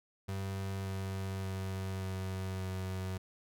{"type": "tone with pitch steps", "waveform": "35% pulse", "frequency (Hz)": [96.8, 96.02, 95.25, 94.48, 93.72], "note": ["G2", "G2", "G2", "F#2", "F#2"], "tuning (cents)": [-21, -35, -49, 37, 23], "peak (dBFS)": -34, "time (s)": [0.28, 3.18], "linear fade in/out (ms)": 10, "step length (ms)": 580, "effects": []}